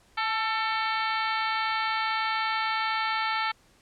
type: harmonic tone with a mistuned harmonic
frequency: 446.4 Hz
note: A4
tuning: 25 cents sharp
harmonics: 2 / 3 / 4 / 5 / 6 / 7 / 8 / 9 / 10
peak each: -30 / -30 / -34 / -33 / -41 / -39 / -42 / -40 / -42 dBFS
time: 0.17-3.52 s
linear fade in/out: 10 ms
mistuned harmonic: 2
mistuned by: -36 cents
effects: pink hiss -61 dBFS RMS until 3.81 s + low-pass 10000 Hz 12 dB/octave